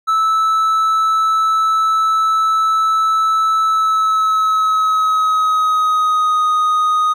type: tone with pitch glide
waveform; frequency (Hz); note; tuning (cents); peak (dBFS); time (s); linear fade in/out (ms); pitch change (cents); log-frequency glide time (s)
triangle; 1310 to 1244.4; E6 to D#6; -11 to 0; -10; 0.07-7.14; 20; -89; 3.63-6.46
effects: none